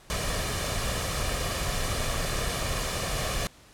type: noise with comb filter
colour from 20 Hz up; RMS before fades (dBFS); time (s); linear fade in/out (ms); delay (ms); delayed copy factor
pink; -29; 0.1-3.47; 0; 1.7; +0.5
effects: pink hiss -54 dBFS RMS until 3.73 s + low-pass 11000 Hz 12 dB/octave